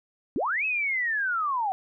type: linear two-way sweep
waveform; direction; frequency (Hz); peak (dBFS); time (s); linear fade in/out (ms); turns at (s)
sine; up then down; 203.2 to 2605 to 737; -24; 0.36-1.72; 0; 0.65
effects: none